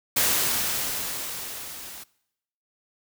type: noise with level ramp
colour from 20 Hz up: white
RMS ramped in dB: -21 to -41 dBFS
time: 0.16-2.04 s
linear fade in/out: 10 ms
effects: noise-tail reverb RT60 0.8 s tail -22 dB re dry